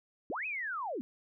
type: linear two-way sweep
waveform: sine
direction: up then down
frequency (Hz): 211.9 to 2606 to 211.9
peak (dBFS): -34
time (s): 0.3-1.01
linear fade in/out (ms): 0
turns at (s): 0.46
effects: none